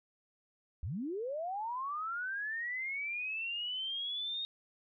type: linear sweep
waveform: sine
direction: up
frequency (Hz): 61.9 to 3729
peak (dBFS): -35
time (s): 0.83-4.45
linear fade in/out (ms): 0
effects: none